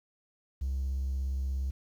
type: tone with vibrato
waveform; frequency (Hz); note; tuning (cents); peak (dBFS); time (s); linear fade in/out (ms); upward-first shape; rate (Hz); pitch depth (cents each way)
triangle; 66.7; C2; +34; -26; 0.61-1.71; 10; triangle; 17; 30
effects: tanh soft clip ceiling -25 dBFS + 10-bit